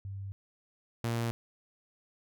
sine / sawtooth tone pair in turn, 98 / 116.54 Hz, G2 / A#2, 0 / 0 cents, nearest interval minor third, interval 300 cents, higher second, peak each -37 / -26 dBFS, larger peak second, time 0.05-0.32 / 1.04-1.31 s, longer neither, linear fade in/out 0 ms, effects none

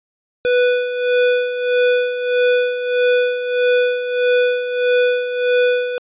square tone with tremolo, 493.9 Hz, B4, in tune, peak -12 dBFS, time 0.45-5.98 s, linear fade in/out 0 ms, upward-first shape sine, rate 1.6 Hz, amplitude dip 65%, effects resampled to 8000 Hz

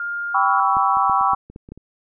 sine tone, 1407 Hz, F6, 12 cents sharp, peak -23 dBFS, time 0-0.6 s, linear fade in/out 2 ms
sine chord, C# half-diminished seventh, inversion second, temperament equal with one note detuned, 784 / 987.8 / 1126.2 / 1318.5 Hz, G5 / B5 / C#6 / E6, 0 / 0 / +27 / 0 cents, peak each -20 / -21 / -19 / -22 dBFS, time 0.34-1.35 s, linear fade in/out 10 ms
clicks, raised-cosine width 3 ms, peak -21 / -28 / -22 / -29 / -23 / -27 / -23 / -27 / -21 / -29 dBFS, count 10, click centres 0.769 / 0.97 / 1.097 / 1.211 / 1.334 / 1.5 / 1.561 / 1.689 / 1.72 / 1.776 s
effects none

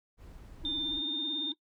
brown noise, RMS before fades -48 dBFS, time 0.17-1.02 s, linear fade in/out 50 ms
triangle tone with vibrato, 298.7 Hz, D4, 29 cents sharp, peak -37 dBFS, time 0.63-1.54 s, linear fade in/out 20 ms, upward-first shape triangle, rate 18 Hz, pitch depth 180 cents each way
sine tone with pitch glide, 3599 to 3630 Hz, A7 to A#7, +38 to -47 cents, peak -31 dBFS, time 0.65-1.52 s, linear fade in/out 2 ms, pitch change +15 cents, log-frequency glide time 0.89-0.96 s
effects noise-tail reverb RT60 0.1 s tail -20 dB re dry

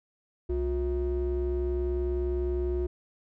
triangle ring-modulated tone, 146.83 Hz, D3, in tune, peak -21 dBFS, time 0.49-2.87 s, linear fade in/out 10 ms, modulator 212 Hz, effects none

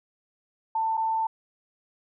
sine tone with dropouts, 891 Hz, A5, 22 cents sharp, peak -23 dBFS, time 0.75-1.27 s, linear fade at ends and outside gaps 5 ms, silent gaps 0.971-0.975 s, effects none

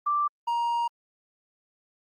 sine / triangle tone pair in turn, 1174.7 / 941.4 Hz, D6 / A#5, 0 / +17 cents, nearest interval major third, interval 383 cents, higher first, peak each -22 dBFS, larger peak neither, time 0.06-0.28 / 0.47-0.88 s, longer second, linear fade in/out 10 ms, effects Opus 24 kbps

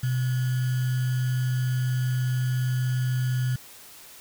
sine tone with sample-and-hold, 126.7 Hz, B2, 45 cents sharp, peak -22 dBFS, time 0.03-3.56 s, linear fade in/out 5 ms, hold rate 1575 Hz, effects white hiss -47 dBFS RMS until 4.2 s

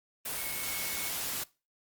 sine tone in noise, 2200 Hz, C#7, 14 cents flat, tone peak -41 dBFS, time 0.37-1.1 s, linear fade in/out 10 ms, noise white, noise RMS -35 dBFS, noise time 0.25-1.44 s, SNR -9 dB, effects noise-tail reverb RT60 0.3 s tail -21 dB re dry + Opus 32 kbps

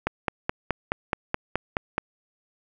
click train, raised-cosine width 0.5 ms, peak -8 dBFS, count 10, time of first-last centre 0.07-1.981 s, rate 4.71 Hz, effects none

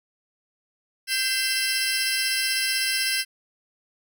25% pulse tone cluster, 1572 / 2049 / 2678 / 4861 / 5340 Hz, G6 / C7 / E7 / D#8 / E8, +4 / -37 / +27 / -41 / +22 cents, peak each -25 dBFS, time 1.07-3.25 s, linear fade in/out 50 ms, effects none

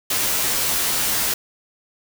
white noise with comb filter, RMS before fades -21 dBFS, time 0.1-1.34 s, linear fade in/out 5 ms, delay 12 ms, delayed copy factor -0.6, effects none

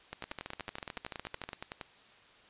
two click trains, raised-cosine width 0.3 ms, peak -23 / -23 dBFS, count 18 / 19, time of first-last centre 0.24-1.49 / 0.13-1.812 s, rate 13.6 / 10.7 Hz, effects white hiss -59 dBFS RMS until 2.49 s + resampled to 8000 Hz

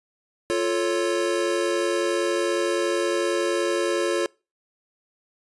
square chord, F augmented, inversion none, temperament equal, 349.2 / 440 / 554.4 Hz, F4 / A4 / C#5, 0 / 0 / 0 cents, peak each -25 / -28 / -27 dBFS, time 0.5-4.26 s, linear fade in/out 0 ms, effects noise-tail reverb RT60 0.3 s tail -25 dB re dry + resampled to 24000 Hz

